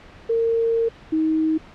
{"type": "tone pair in turn", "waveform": "sine", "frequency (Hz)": [458, 316], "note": ["A#4", "D#4"], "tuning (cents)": [-31, 27], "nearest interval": "tritone", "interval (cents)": 642, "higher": "first", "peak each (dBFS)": [-17, -17], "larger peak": "neither", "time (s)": [[0.29, 0.89], [1.12, 1.58]], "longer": "first", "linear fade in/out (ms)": 10, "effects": ["pink hiss -45 dBFS RMS until 1.74 s", "low-pass 3000 Hz 12 dB/octave"]}